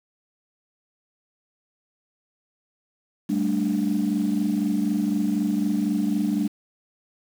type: chord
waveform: sine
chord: G suspended second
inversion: none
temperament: equal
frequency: 196 / 220 / 293.7 Hz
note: G3 / A3 / D4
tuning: 0 / 0 / 0 cents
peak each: -24 dBFS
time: 3.29-6.48 s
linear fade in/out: 10 ms
effects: tanh soft clip ceiling -14 dBFS + 7-bit